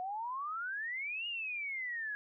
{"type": "exponential two-way sweep", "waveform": "sine", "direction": "up then down", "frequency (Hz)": [718, 2883, 1656], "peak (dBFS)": -36, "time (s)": [0, 2.15], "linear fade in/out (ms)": 0, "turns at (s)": 1.27, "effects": []}